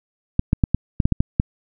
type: clicks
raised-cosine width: 5 ms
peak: -3 dBFS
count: 9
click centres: 0.394 / 0.531 / 0.638 / 0.746 / 1.002 / 1.055 / 1.123 / 1.205 / 1.399 s
effects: none